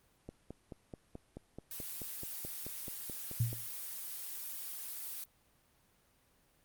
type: click train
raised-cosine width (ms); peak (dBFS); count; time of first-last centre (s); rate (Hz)
2; -31; 16; 0.29-3.53; 4.63
type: noise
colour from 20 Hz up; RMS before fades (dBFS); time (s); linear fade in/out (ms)
blue; -43; 1.71-5.24; 2
type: tone with exponential decay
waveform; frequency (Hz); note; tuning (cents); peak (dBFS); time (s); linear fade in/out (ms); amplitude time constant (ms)
sine; 116.4; A#2; -2; -25; 3.4-3.68; 5; 60
effects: pink hiss -70 dBFS RMS until 6.64 s + Opus 32 kbps